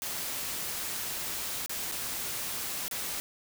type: noise with dropouts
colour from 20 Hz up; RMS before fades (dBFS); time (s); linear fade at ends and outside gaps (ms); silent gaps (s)
white; -35; 0.02-3.2; 0; 1.661-1.695 / 1.915-1.921 / 2.881-2.912
effects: none